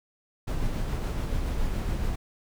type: noise with tremolo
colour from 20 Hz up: brown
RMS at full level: -27 dBFS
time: 0.47-2.16 s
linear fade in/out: 10 ms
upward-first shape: sine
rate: 7.1 Hz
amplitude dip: 25%
effects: none